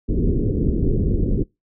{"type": "low-pass noise", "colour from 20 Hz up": "pink", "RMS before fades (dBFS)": -19, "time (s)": [0.08, 1.44], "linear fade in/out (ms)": 20, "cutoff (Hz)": 440, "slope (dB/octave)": 48, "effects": ["noise-tail reverb RT60 0.2 s tail -24 dB re dry"]}